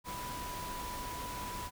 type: tone in noise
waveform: sine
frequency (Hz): 987.8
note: B5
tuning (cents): 0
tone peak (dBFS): -41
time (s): 0.04-1.71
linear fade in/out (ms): 50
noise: pink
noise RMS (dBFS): -43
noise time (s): 0.04-1.71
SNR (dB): -1
effects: none